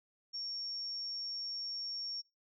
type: tone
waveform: sine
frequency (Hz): 5510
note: F8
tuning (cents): -24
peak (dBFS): -38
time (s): 0.33-2.22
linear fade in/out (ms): 20
effects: noise-tail reverb RT60 0.2 s tail -21 dB re dry